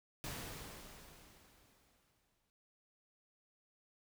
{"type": "noise with exponential decay", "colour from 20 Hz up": "pink", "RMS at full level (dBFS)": -43, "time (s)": [0.24, 2.5], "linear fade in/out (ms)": 0, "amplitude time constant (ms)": 490, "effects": []}